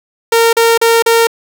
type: tone bursts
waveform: sawtooth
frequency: 460 Hz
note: A#4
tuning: 23 cents flat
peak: -3 dBFS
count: 4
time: 0.32-1.271 s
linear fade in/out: 5 ms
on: 210 ms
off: 37 ms
effects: none